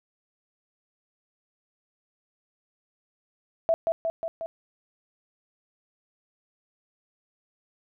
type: tone with echo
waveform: sine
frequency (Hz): 659.3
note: E5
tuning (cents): 0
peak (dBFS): -18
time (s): 3.69-3.74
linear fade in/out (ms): 0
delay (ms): 180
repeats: 4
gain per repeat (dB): -3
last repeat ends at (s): 4.46
effects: none